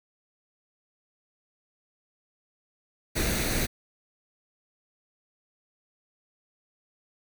pink noise with comb filter, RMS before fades -27 dBFS, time 3.15-3.67 s, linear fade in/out 20 ms, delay 0.48 ms, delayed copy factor +0.55, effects none

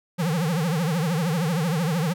square tone with vibrato, 164.81 Hz, E3, in tune, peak -22 dBFS, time 0.18-2.14 s, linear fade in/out 20 ms, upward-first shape triangle, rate 13 Hz, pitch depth 230 cents each way, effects none

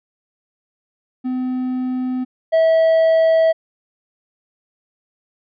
triangle tone pair in turn, 254.6 / 649 Hz, C4 / E5, -47 / -27 cents, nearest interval octave + major third, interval 1620 cents, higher second, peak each -17 / -9 dBFS, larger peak second, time 1.24-2.25 / 2.52-3.53 s, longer neither, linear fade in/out 20 ms, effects resampled to 11025 Hz

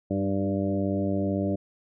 harmonic tone with a mistuned harmonic, 97.7 Hz, G2, 5 cents flat, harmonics 1 / 2 / 3 / 4 / 5 / 6 / 7, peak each -31 / -28 / -29 / -35 / -38 / -32 / -41 dBFS, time 0.1-1.56 s, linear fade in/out 10 ms, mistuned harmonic 3, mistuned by +23 cents, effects none

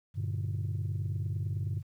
sine chord, G minor, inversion none, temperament just, 98 / 117.6 / 147 Hz, G2 / Bb2 / D3, 0 / +16 / +2 cents, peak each -31 / -35 / -36 dBFS, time 0.14-1.83 s, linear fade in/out 50 ms, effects tanh soft clip ceiling -26 dBFS + 11-bit

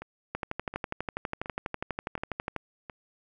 two click trains, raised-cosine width 0.5 ms, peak -16 / -24 dBFS, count 28 / 5, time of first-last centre 0.35-2.563 / 0.02-2.898 s, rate 12.2 / 1.39 Hz, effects none

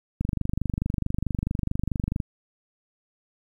click train, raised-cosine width 5 ms, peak -13 dBFS, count 50, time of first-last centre 0.21-2.202 s, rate 24.6 Hz, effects 9-bit

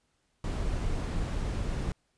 brown noise, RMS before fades -31 dBFS, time 0.44-1.92 s, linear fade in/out 2 ms, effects pink hiss -74 dBFS RMS until 2.17 s + resampled to 22050 Hz

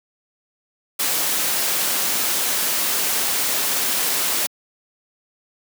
white noise, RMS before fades -21 dBFS, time 0.99-4.47 s, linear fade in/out 10 ms, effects high-pass 200 Hz 12 dB/octave

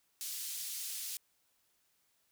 white band-pass noise, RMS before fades -41 dBFS, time 0.21-1.17 s, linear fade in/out 0 ms, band 3700 to 15000 Hz, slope 12 dB/octave, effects white hiss -75 dBFS RMS until 2.31 s

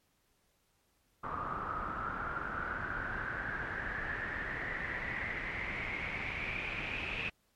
pink noise with low-pass filter sweep, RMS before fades -38 dBFS, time 1.23-7.3 s, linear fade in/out 10 ms, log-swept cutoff 1200 to 2600 Hz, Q 9.3, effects pink hiss -74 dBFS RMS until 7.55 s + MP3 64 kbps

